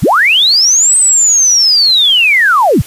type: linear two-way sweep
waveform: sine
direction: up then down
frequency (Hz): 52.3 to 8280 to 52.3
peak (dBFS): -5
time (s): 0.02-2.82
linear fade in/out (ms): 10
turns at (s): 0.97
effects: white hiss -32 dBFS RMS until 2.86 s + resampled to 32000 Hz